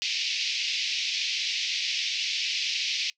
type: band-pass noise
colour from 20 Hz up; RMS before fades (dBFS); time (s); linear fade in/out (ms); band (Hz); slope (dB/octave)
pink; -29; 0.02-3.1; 0; 2300 to 5700; 48
effects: noise-tail reverb RT60 0.1 s tail -22 dB re dry